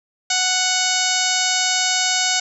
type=harmonic tone with a mistuned harmonic; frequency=740 Hz; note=F#5; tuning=in tune; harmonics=1 / 2 / 3 / 4 / 5 / 6 / 7 / 8 / 9 / 10; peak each=-26 / -26 / -26 / -26 / -26 / -26 / -26 / -26 / -26 / -26 dBFS; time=0.3-2.4 s; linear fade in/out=5 ms; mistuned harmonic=7; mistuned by=-18 cents; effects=none